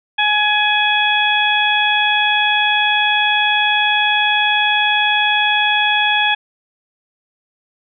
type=harmonic tone; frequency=840 Hz; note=G#5; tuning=19 cents sharp; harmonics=1 / 2 / 3 / 4; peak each=-18 / -18 / -18 / -18 dBFS; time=0.18-6.35 s; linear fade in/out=10 ms; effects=none